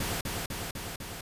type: noise with echo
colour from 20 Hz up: pink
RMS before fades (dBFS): -32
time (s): 0-0.21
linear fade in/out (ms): 5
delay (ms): 250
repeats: 4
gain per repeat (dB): -2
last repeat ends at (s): 1.21
effects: resampled to 32000 Hz